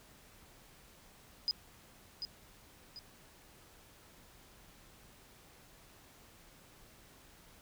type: tone with echo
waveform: sine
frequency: 4978 Hz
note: D#8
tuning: in tune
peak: -29 dBFS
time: 1.48-1.51 s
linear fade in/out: 0 ms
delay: 740 ms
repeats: 2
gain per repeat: -8 dB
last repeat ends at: 2.99 s
effects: pink hiss -60 dBFS RMS until 7.61 s